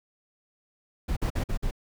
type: noise bursts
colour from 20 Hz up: brown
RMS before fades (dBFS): -27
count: 5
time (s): 1.08-1.711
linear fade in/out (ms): 10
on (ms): 87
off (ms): 49
effects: none